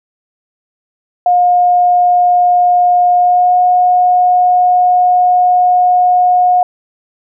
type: tone with pitch glide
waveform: sine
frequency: 714 to 722.7 Hz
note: F5 to F#5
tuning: +38 to -41 cents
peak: -6 dBFS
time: 1.26-6.63 s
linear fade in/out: 2 ms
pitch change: +21 cents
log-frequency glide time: 3.17-3.58 s
effects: none